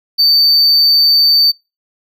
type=tone; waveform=triangle; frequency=4576 Hz; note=D8; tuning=46 cents flat; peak=-6 dBFS; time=0.18-1.52 s; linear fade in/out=20 ms; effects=noise-tail reverb RT60 0.3 s tail -25 dB re dry